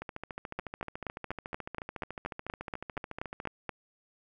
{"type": "two click trains", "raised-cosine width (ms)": 0.5, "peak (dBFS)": [-23, -19], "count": [49, 14], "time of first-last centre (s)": [[0.02, 3.473], [0.59, 3.693]], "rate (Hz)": [13.9, 4.19], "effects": []}